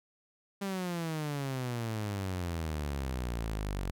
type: exponential sweep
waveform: sawtooth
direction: down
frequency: 200.4 to 45.25 Hz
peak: -29 dBFS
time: 0.61-3.91 s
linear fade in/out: 10 ms
effects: none